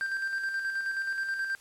triangle tone with tremolo, 1576 Hz, G6, 9 cents sharp, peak -26 dBFS, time 0.01-1.55 s, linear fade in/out 0 ms, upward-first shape square, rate 9.4 Hz, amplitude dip 40%, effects white hiss -56 dBFS RMS until 1.6 s + low-pass 11000 Hz 12 dB/octave

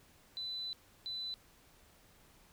sine tone bursts at uneven times, 4000 Hz, B7, 21 cents sharp, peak -38 dBFS, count 2, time 0.37-0.73 / 1.06-1.34 s, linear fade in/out 0 ms, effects pink hiss -64 dBFS RMS until 2.52 s

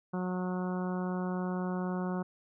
harmonic tone, 182.4 Hz, F#3, 24 cents flat, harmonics 1 / 2 / 3 / 4 / 5 / 6 / 7 / 8, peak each -32 / -39 / -43 / -44 / -45 / -46 / -48 / -49 dBFS, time 0.13-2.23 s, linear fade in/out 10 ms, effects none

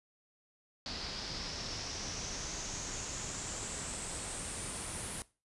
pink noise with low-pass filter sweep, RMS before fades -41 dBFS, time 0.86-5.22 s, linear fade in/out 0 ms, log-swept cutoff 4700 to 10000 Hz, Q 5.3, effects noise-tail reverb RT60 0.3 s tail -19 dB re dry + resampled to 24000 Hz

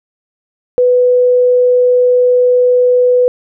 sine tone, 496.2 Hz, B4, 8 cents sharp, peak -6 dBFS, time 0.78-3.28 s, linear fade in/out 0 ms, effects none

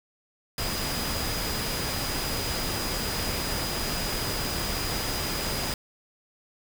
sine tone in noise, 4935 Hz, D#8, 15 cents flat, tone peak -35 dBFS, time 0.58-5.74 s, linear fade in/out 2 ms, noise pink, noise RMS -30 dBFS, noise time 0.58-5.74 s, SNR -8 dB, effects none

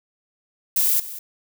violet noise with echo, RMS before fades -19 dBFS, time 0.76-1 s, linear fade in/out 5 ms, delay 190 ms, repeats 1, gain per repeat -15 dB, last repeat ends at 1.19 s, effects none

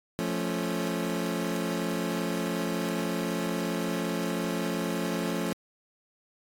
25% pulse chord, F augmented, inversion none, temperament equal, 174.61 / 220 / 277.2 Hz, F3 / A3 / C#4, 0 / 0 / 0 cents, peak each -28 / -29 / -30 dBFS, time 0.19-5.53 s, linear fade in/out 0 ms, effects AAC 64 kbps

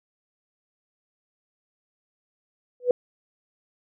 sine tone with exponential growth, 493.9 Hz, B4, in tune, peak -11 dBFS, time 2.8-2.91 s, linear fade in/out 2 ms, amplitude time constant 22 ms, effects none

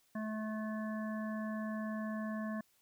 harmonic tone, 216.7 Hz, A3, 26 cents flat, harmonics 1 / 3 / 5 / 7 / 8, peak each -37 / -45 / -48 / -57 / -49 dBFS, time 0.15-2.61 s, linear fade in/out 5 ms, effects white hiss -72 dBFS RMS until 2.81 s

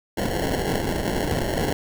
blue noise with sample-and-hold, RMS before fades -24 dBFS, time 0.17-1.73 s, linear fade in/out 5 ms, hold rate 1225 Hz, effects none

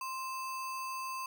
sine tone with sample-and-hold, 1046.5 Hz, C6, in tune, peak -36 dBFS, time 0.01-1.26 s, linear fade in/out 2 ms, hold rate 3675 Hz, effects none

